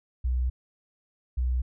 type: tone pair in turn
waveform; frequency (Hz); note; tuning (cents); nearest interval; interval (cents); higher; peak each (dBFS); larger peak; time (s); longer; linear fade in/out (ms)
sine; 62.4 / 62.4; B1 / B1; +19 / +19; unison; 0; neither; -23; neither; 0.24-0.5 / 1.37-1.62; first; 10
effects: none